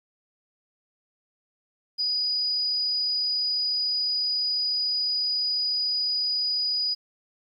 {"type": "tone", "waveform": "sine", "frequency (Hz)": 4933, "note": "D#8", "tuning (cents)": -16, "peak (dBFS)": -23, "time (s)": [1.98, 6.95], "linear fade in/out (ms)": 20, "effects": ["10-bit"]}